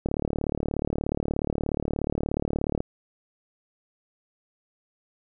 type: click train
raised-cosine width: 2 ms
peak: -13 dBFS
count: 102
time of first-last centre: 0.06-2.805 s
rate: 36.8 Hz
effects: none